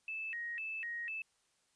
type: tone with vibrato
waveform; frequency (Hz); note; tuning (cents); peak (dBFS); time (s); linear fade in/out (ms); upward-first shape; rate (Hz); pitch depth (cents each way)
sine; 2222; C#7; +4; -38; 0.08-1.22; 2; square; 2; 290
effects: white hiss -75 dBFS RMS until 1.75 s + resampled to 22050 Hz